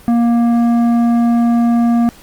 triangle tone with tanh clipping, 235.3 Hz, A#3, 16 cents sharp, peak -11 dBFS, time 0.08-2.09 s, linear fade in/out 0 ms, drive 14 dB, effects pink hiss -42 dBFS RMS until 2.22 s + Opus 32 kbps

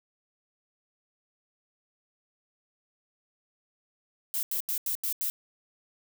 violet noise bursts, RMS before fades -30 dBFS, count 6, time 4.34-5.3 s, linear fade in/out 0 ms, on 90 ms, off 84 ms, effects none

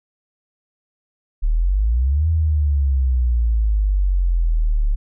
sine exponential two-way sweep, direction up then down, 35.4 to 82.3 to 35.4 Hz, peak -14 dBFS, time 1.42-4.96 s, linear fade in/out 20 ms, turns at 2.29 s, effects none

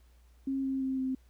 sine tone with pitch steps, 270 / 267.1 / 264.1 / 261.3 Hz, C#4 / C4 / C4 / C4, -45 / +36 / +16 / -2 cents, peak -29 dBFS, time 0.47-1.15 s, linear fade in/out 5 ms, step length 170 ms, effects added 60 Hz sine -57 dBFS peak until 1.29 s + pink hiss -70 dBFS RMS until 1.29 s

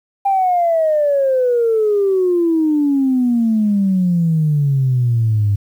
sine exponential sweep, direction down, 800 to 99.6 Hz, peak -11 dBFS, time 0.25-5.56 s, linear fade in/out 10 ms, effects tanh soft clip ceiling -7 dBFS + 8-bit

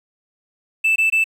triangle tone bursts, 2642 Hz, E7, 3 cents sharp, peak -11 dBFS, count 3, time 0.84-1.242 s, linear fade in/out 10 ms, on 120 ms, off 21 ms, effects tanh soft clip ceiling -8 dBFS + 8-bit

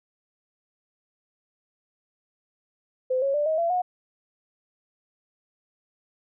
sine tone with pitch steps, 513 / 549.8 / 589.3 / 631.6 / 676.9 / 725.5 Hz, C5 / C#5 / D5 / D#5 / E5 / F#5, -34 / -14 / +6 / +26 / +46 / -34 cents, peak -21 dBFS, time 3.1-3.82 s, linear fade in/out 10 ms, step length 120 ms, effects none

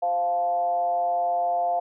sine tone with frequency modulation, 698.5 Hz, F5, in tune, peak -21 dBFS, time 0.02-1.8 s, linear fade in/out 10 ms, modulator 177 Hz, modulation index 0.5, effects none

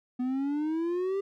triangle exponential sweep, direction up, 246.9 to 400 Hz, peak -25 dBFS, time 0.19-1.21 s, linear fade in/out 10 ms, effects none

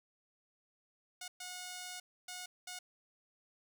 5% pulse tone bursts at uneven times, 726 Hz, F#5, 33 cents flat, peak -32 dBFS, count 4, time 1.21-1.28 / 1.4-2 / 2.28-2.46 / 2.67-2.79 s, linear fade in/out 5 ms, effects none

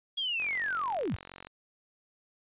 sine linear sweep, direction down, 3336 to 49 Hz, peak -29 dBFS, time 0.17-1.16 s, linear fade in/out 10 ms
click train, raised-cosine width 0.3 ms, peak -28 dBFS, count 50, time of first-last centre 0.4-1.47 s, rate 45.8 Hz
effects resampled to 8000 Hz

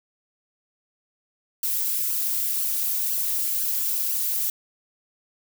violet noise with flanger, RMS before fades -25 dBFS, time 1.63-4.5 s, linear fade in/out 2 ms, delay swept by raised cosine 0.66 to 4.86 ms, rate 2 Hz, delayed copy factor +0.65, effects none

